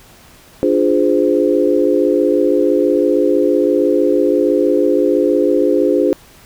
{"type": "chord", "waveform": "sine", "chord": "D half-diminished seventh", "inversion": "none", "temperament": "equal with one note detuned", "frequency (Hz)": [293.7, 349.2, 415.3, 516.6], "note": ["D4", "F4", "Ab4", "C5"], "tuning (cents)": [0, 0, 0, -22], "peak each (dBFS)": -16, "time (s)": [0.63, 6.13], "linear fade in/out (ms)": 0, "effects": ["pink hiss -44 dBFS RMS until 6.45 s"]}